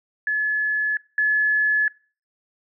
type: tone pair in turn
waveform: sine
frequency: 1712 / 1712 Hz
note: A6 / A6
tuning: -48 / -48 cents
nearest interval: unison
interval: 0 cents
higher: neither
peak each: -19 / -16 dBFS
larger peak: second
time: 0.27-0.97 / 1.18-1.88 s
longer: neither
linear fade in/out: 2 ms
effects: noise-tail reverb RT60 0.4 s tail -24 dB re dry